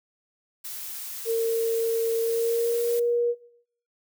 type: noise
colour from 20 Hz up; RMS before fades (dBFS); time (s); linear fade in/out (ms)
blue; -36; 0.64-3; 10
type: tone with pitch glide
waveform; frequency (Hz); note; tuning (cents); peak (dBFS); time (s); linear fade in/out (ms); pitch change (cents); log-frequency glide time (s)
sine; 456 to 476.5; A#4 to A#4; -38 to +38; -21; 1.25-3.35; 50; +76; 2.2-3.07
effects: noise-tail reverb RT60 0.6 s tail -18 dB re dry